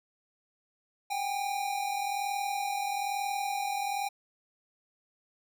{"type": "tone pair together", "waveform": "square", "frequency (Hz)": [767, 808.1], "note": ["G5", "G#5"], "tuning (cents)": [-38, -48], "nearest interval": "minor second", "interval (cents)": 90, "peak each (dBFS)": [-37, -32], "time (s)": [1.1, 4.09], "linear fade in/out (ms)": 10, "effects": []}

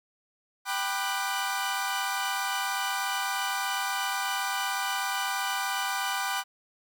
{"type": "chord", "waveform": "sawtooth", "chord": "G major seventh", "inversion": "none", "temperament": "equal with one note detuned", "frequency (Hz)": [784, 987.8, 1194.5, 1480], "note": ["G5", "B5", "D6", "F#6"], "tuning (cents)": [0, 0, 29, 0], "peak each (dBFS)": [-29, -30, -31, -30], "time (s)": [0.65, 6.44], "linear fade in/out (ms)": 50, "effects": []}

